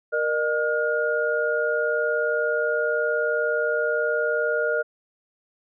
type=tone cluster; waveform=sine; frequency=468.9 / 608 / 1426 Hz; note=A#4 / D#5 / F6; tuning=+10 / -40 / +36 cents; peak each=-25 dBFS; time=0.12-4.83 s; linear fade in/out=20 ms; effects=none